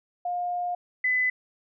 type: tone pair in turn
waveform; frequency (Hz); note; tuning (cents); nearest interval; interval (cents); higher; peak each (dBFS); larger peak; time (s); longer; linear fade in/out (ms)
sine; 710 / 2008; F5 / B6; +28 / +28; octave + tritone; 1800; second; -26 / -21; second; 0.25-0.75 / 1.04-1.3; first; 5
effects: none